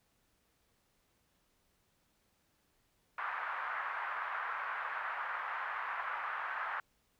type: band-pass noise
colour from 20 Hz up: pink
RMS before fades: -39 dBFS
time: 3.18-6.8 s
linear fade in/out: 2 ms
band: 980 to 1700 Hz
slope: 24 dB/octave
effects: pink hiss -75 dBFS RMS until 7.19 s